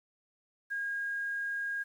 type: tone with quantisation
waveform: sine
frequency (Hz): 1628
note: G#6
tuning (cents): -35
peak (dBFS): -32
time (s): 0.7-1.84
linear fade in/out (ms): 20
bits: 10
effects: none